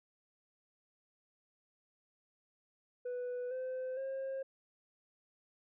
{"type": "tone with pitch steps", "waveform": "sine", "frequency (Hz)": [493.9, 514.3, 535.5], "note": ["B4", "C5", "C5"], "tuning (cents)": [0, -30, 40], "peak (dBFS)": -34, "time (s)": [3.05, 4.43], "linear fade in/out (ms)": 10, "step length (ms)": 460, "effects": ["tanh soft clip ceiling -36 dBFS"]}